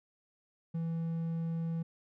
triangle tone, 165.1 Hz, E3, 3 cents sharp, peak -30 dBFS, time 0.74-1.83 s, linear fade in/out 10 ms, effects none

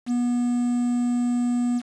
triangle tone with quantisation, 242.7 Hz, B3, 30 cents flat, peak -18 dBFS, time 0.06-1.82 s, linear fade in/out 50 ms, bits 7, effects resampled to 22050 Hz

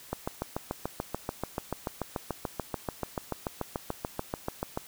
click train, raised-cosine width 1 ms, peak -16 dBFS, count 33, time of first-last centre 0.13-4.774 s, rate 6.89 Hz, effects white hiss -50 dBFS RMS until 4.87 s

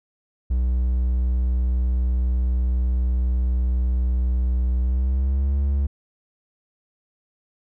triangle tone with pitch glide, 62 to 69.59 Hz, B1 to C#2, +7 to +7 cents, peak -16 dBFS, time 0.5-5.87 s, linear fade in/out 10 ms, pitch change +200 cents, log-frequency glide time 4.81-5.57 s, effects none

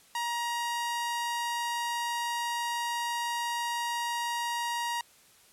sawtooth tone, 946 Hz, A#5, 25 cents sharp, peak -26 dBFS, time 0.15-5.01 s, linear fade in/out 2 ms, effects white hiss -59 dBFS RMS until 5.52 s + low-pass 12000 Hz 12 dB/octave

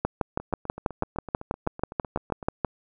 two click trains, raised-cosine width 1 ms, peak -9 / -23 dBFS, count 17 / 17, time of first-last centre 0.05-2.647 / 0.4-2.428 s, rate 6.16 / 7.89 Hz, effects none

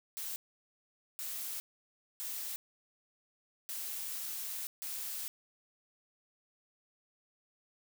blue noise bursts at uneven times, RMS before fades -40 dBFS, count 5, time 0.17-0.36 / 1.19-1.6 / 2.2-2.56 / 3.69-4.67 / 4.82-5.28 s, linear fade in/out 0 ms, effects none

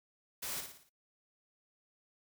white noise with echo, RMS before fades -40 dBFS, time 0.42-0.61 s, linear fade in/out 10 ms, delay 57 ms, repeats 5, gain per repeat -6 dB, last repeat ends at 0.895 s, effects noise-tail reverb RT60 0.1 s tail -21 dB re dry

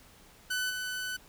sawtooth tone with level steps, 1501 Hz, F#6, 24 cents sharp, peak -26 / -30 dBFS, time 0.5-1.17 s, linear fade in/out 10 ms, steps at 0.69 s, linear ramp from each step 20 ms, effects pink hiss -57 dBFS RMS until 1.28 s

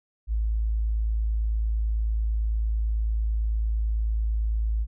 sine tone, 54.5 Hz, A1, 16 cents flat, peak -22 dBFS, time 0.27-4.87 s, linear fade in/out 50 ms, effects none

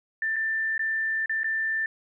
sine tone with dropouts, 1779 Hz, A6, 19 cents sharp, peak -24 dBFS, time 0.22-1.86 s, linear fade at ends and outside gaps 2 ms, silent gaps 0.36-0.364 / 0.779-0.793 / 1.259-1.295 / 1.433-1.443 s, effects none

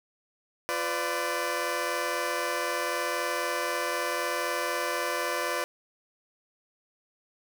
15% pulse chord, B diminished, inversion second, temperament equal with one note detuned, 349.2 / 503.4 / 587.3 Hz, F4 / B4 / D5, 0 / +33 / 0 cents, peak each -29 / -25 / -25 dBFS, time 0.69-5.64 s, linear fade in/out 0 ms, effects 9-bit

